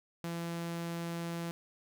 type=tone; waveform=sawtooth; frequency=169.1 Hz; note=E3; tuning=44 cents sharp; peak=-32 dBFS; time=0.24-1.51 s; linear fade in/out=0 ms; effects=none